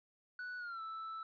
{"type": "tone with pitch glide", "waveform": "triangle", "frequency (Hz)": [1480, 1318.5], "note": ["F#6", "E6"], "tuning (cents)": [0, 0], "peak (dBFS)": -40, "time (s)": [0.39, 1.23], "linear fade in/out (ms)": 2, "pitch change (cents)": -200, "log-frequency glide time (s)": [0.58, 0.81], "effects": ["resampled to 11025 Hz", "13-bit"]}